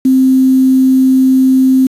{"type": "tone with quantisation", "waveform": "sine", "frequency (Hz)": 261.6, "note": "C4", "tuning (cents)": 0, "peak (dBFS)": -5, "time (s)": [0.05, 1.87], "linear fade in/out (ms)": 5, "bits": 5, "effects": ["resampled to 32000 Hz"]}